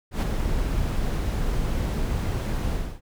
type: noise with ADSR envelope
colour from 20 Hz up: brown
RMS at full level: -20 dBFS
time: 0.11-3.01 s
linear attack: 110 ms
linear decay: 16 ms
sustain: -5 dB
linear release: 290 ms
effects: none